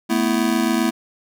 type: chord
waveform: square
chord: A suspended second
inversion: none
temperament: just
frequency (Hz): 220 / 247.5 / 330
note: A3 / B3 / E4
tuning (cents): 0 / +4 / +2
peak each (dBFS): -22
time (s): 0.09-0.91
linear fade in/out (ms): 20
effects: none